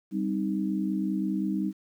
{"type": "chord", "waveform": "sine", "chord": "C minor", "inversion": "second", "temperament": "equal", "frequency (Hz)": [196, 261.6, 311.1], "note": ["G3", "C4", "Eb4"], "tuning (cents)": [0, 0, 0], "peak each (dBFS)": [-28, -34, -30], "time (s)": [0.11, 1.73], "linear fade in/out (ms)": 50, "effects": ["10-bit"]}